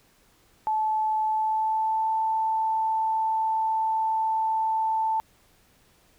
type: tone with pitch glide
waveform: sine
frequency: 868 to 883.7 Hz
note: A5 to A5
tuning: -24 to +7 cents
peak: -22 dBFS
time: 0.67-5.2 s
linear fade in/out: 0 ms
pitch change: +31 cents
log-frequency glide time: 1.24-2.11 s
effects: pink hiss -61 dBFS RMS until 6.18 s